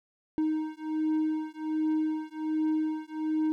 triangle beating tone pair, 311.1 / 312.4 Hz, D#4 / D#4, 0 / +7 cents, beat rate 1.3 Hz, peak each -28 dBFS, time 0.38-3.52 s, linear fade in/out 0 ms, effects none

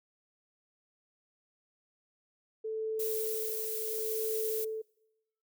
sine tone with tremolo, 439.5 Hz, A4, 2 cents flat, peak -31 dBFS, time 2.64-4.82 s, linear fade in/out 10 ms, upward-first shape sine, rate 0.71 Hz, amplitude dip 55%
violet noise, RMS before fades -37 dBFS, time 2.99-4.65 s, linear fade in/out 10 ms
effects noise-tail reverb RT60 0.9 s tail -25 dB re dry

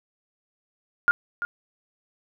sine tone with echo, 1415 Hz, F6, 22 cents sharp, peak -14 dBFS, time 1.08-1.11 s, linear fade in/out 0 ms, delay 340 ms, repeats 1, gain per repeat -11 dB, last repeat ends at 1.45 s, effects none

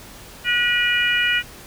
harmonic tone with a mistuned harmonic, 485.4 Hz, B4, 30 cents flat, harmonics 3 / 4 / 5 / 6, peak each -22 / -22 / -22 / -22 dBFS, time 0.44-1.43 s, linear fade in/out 50 ms, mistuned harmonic 4, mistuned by -18 cents, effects pink hiss -41 dBFS RMS until 1.66 s

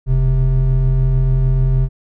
triangle tone pair together, 41.37 / 130.81 Hz, E1 / C3, +7 / 0 cents, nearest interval octave + minor sixth, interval 1993 cents, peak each -12 dBFS, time 0.06-1.89 s, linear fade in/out 50 ms, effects none

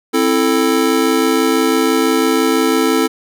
square chord, A minor, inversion first, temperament just, 264 / 330 / 440 Hz, C4 / E4 / A4, +16 / +2 / 0 cents, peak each -17 dBFS, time 0.13-3.08 s, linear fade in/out 20 ms, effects none

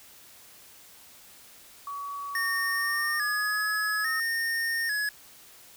sine tone with pitch glide, 1132 to 1285.4 Hz, C#6 to E6, +36 to -44 cents, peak -33 dBFS, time 1.87-4.2 s, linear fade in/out 2 ms, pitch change +220 cents, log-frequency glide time 2.72-3.7 s
square tone with vibrato, 1760 Hz, A6, in tune, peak -27 dBFS, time 2.35-5.09 s, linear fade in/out 2 ms, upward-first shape square, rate 0.59 Hz, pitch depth 72 cents each way
effects white hiss -52 dBFS RMS until 5.76 s

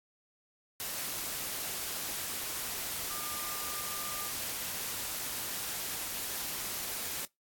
sine tone in noise, 1200 Hz, D6, 37 cents sharp, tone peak -44 dBFS, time 3.1-4.31 s, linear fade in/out 0 ms, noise white, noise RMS -37 dBFS, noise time 0.8-7.25 s, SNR -10 dB, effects noise-tail reverb RT60 0.2 s tail -26 dB re dry + AAC 64 kbps

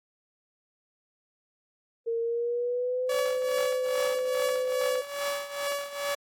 sine tone with pitch glide, 461.2 to 508.8 Hz, A#4 to C5, -19 to -48 cents, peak -26 dBFS, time 2.06-5.02 s, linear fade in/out 20 ms, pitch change +171 cents, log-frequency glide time 2.2-3.07 s
sawtooth tone with tremolo, 569 Hz, C#5, 45 cents sharp, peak -23 dBFS, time 3.09-6.15 s, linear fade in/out 5 ms, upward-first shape triangle, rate 2.4 Hz, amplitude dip 80%
effects AAC 48 kbps

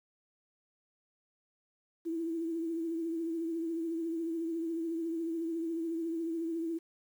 sine tone with vibrato, 330.2 Hz, E4, 3 cents sharp, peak -32 dBFS, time 2.05-6.79 s, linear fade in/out 20 ms, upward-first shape triangle, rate 14 Hz, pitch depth 53 cents each way, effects 10-bit

